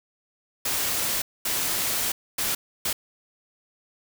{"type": "noise bursts at uneven times", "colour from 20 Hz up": "white", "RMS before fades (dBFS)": -26, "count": 4, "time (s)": [[0.65, 1.22], [1.45, 2.12], [2.38, 2.55], [2.85, 2.93]], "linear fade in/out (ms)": 5, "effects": []}